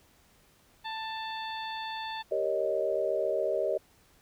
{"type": "harmonic tone", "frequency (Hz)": 885, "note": "A5", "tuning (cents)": 10, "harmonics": [1, 2, 3, 4, 5], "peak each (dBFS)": [-36, -42, -46, -42, -48], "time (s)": [0.84, 2.23], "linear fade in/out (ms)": 20}
{"type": "chord", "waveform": "sine", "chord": "Eb dominant seventh", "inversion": "first", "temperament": "equal", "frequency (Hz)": [392, 466.2, 554.4, 622.3], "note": ["G4", "Bb4", "Db5", "Eb5"], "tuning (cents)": [0, 0, 0, 0], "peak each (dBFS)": [-33, -34, -32, -30], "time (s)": [2.31, 3.78], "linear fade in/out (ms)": 10}
{"effects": ["pink hiss -63 dBFS RMS until 4.21 s"]}